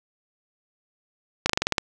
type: slowing click train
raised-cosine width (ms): 0.2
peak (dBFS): -3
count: 8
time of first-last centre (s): 1.46-1.782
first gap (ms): 35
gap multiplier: 1.09
effects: none